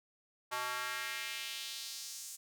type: tone with high-pass filter sweep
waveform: square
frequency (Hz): 124.8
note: B2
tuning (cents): +19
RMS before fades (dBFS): -41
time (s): 0.51-2.37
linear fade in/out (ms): 20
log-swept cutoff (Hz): 970 to 7500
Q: 1.7
effects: none